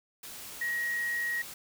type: tone in noise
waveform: sine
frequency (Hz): 1895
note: A#6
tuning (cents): +28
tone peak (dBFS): -29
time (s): 0.61-1.42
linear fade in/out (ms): 5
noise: white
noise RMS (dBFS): -44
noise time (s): 0.23-1.54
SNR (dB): +12
effects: none